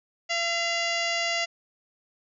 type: harmonic tone with a mistuned harmonic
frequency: 680 Hz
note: F5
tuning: 46 cents flat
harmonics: 1 / 2 / 3 / 4 / 5 / 6 / 7 / 8 / 9 / 10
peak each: -31 / -38 / -29 / -31 / -38 / -41 / -34 / -40 / -41 / -40 dBFS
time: 0.29-1.46 s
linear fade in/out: 20 ms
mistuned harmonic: 4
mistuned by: +48 cents
effects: none